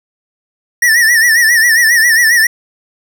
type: tone with vibrato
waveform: square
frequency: 1850 Hz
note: A#6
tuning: 14 cents flat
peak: -7 dBFS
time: 0.82-2.47 s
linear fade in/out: 5 ms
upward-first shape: sine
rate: 7.4 Hz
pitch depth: 99 cents each way
effects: none